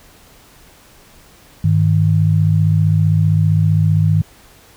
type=tone pair together; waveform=sine; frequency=100.96 / 156.3 Hz; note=G#2 / D#3; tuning=-48 / +8 cents; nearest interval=minor sixth; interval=756 cents; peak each=-13 dBFS; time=1.64-4.22 s; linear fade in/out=5 ms; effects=pink hiss -46 dBFS RMS until 4.76 s